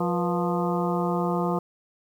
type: harmonic tone with a mistuned harmonic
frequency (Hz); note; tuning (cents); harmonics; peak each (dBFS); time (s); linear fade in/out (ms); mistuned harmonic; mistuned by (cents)
175.7; F3; +11; 1 / 2 / 3 / 4 / 5 / 6 / 7; -26 / -29 / -31 / -32 / -33 / -34 / -34; 0-1.59; 5; 3; -110
effects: 9-bit